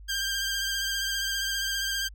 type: tone with vibrato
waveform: 15% pulse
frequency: 1588 Hz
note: G6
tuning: 22 cents sharp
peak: -21 dBFS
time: 0.08-2.09 s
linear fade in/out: 20 ms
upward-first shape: sine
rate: 15 Hz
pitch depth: 26 cents each way
effects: added 50 Hz sine -43 dBFS peak until 2.14 s